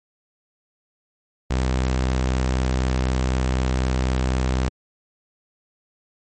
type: tone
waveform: sawtooth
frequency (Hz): 64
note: C2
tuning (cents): -38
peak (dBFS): -15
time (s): 1.5-4.69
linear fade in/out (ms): 10
effects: MP3 32 kbps